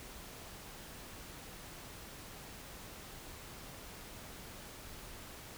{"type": "silence", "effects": ["pink hiss -50 dBFS RMS until 5.57 s"]}